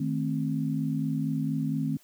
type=chord; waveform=sine; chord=A diminished; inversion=second; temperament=equal with one note detuned; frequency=155.56 / 220 / 264.2 Hz; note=Eb3 / A3 / C4; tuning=0 / 0 / +17 cents; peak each=-29 / -32 / -30 dBFS; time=0-1.97 s; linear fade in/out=5 ms; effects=white hiss -60 dBFS RMS until 2.03 s + high-pass 60 Hz 12 dB/octave